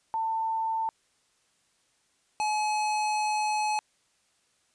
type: tone pair in turn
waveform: sine / square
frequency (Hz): 894 / 850.5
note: A5 / G#5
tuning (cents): +27 / +41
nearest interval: minor second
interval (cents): 86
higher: first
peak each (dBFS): -26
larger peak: neither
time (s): 0.14-0.89 / 2.4-3.79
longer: second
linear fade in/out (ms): 0
effects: white hiss -69 dBFS RMS until 4.74 s + resampled to 22050 Hz